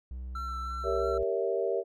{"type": "tone", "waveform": "triangle", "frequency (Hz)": 62.9, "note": "B1", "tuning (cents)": 32, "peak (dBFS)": -34, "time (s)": [0.11, 1.23], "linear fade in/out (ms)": 0}
{"type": "tone with vibrato", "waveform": "triangle", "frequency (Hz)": 1340, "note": "E6", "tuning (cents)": 28, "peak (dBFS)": -33, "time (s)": [0.35, 1.18], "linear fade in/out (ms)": 5, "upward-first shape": "triangle", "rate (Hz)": 3.1, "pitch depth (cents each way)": 15}
{"type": "chord", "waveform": "sine", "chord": "G diminished seventh", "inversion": "none", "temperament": "equal with one note detuned", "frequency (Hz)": [392, 466.2, 562.4, 659.3], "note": ["G4", "Bb4", "Db5", "Fb5"], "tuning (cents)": [0, 0, 25, 0], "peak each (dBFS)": [-31, -31, -34, -34], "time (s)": [0.83, 1.84], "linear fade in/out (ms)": 50}
{"effects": []}